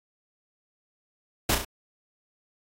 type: noise with echo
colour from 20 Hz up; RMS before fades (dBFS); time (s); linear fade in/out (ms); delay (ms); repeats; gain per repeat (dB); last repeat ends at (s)
pink; -23; 1.49-1.55; 5; 33; 3; -5; 1.649
effects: AAC 48 kbps